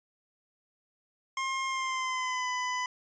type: tone with pitch glide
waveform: 25% pulse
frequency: 1066 to 1000.4 Hz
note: C6 to B5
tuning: +32 to +22 cents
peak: -26 dBFS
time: 1.37-2.86 s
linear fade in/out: 2 ms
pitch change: -110 cents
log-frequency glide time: 1.67-2.49 s
effects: resampled to 16000 Hz